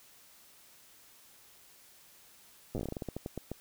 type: slowing click train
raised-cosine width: 2 ms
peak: -23 dBFS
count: 17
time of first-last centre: 2.75-3.516 s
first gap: 8 ms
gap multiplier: 1.21
effects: white hiss -59 dBFS RMS until 3.6 s